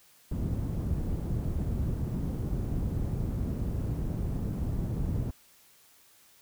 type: low-pass noise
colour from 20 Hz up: white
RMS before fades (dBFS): -31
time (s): 0.31-5.31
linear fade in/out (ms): 5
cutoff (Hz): 140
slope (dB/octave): 12
effects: white hiss -60 dBFS RMS until 6.41 s